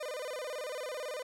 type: tone with vibrato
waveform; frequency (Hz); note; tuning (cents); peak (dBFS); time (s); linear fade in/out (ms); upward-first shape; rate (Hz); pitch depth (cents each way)
40% pulse; 554; C#5; -1; -36; 0-1.23; 10; square; 18; 160
effects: low-pass 12000 Hz 12 dB/octave